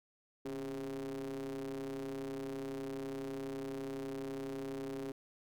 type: ring-modulated tone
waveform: square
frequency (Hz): 64.8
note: C2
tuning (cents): -16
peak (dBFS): -37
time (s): 0.45-5.12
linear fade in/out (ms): 5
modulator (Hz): 340
effects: none